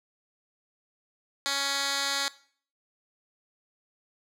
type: tone with band-pass filter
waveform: 10% pulse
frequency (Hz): 278.3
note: C#4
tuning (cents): +7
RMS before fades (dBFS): -29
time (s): 1.46-2.28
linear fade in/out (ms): 0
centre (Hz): 4500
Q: 1.1
effects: noise-tail reverb RT60 0.5 s tail -19 dB re dry